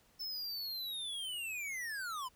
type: linear sweep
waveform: square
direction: down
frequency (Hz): 5310 to 970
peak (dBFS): -39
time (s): 0.19-2.29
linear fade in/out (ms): 20
effects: pink hiss -68 dBFS RMS until 2.35 s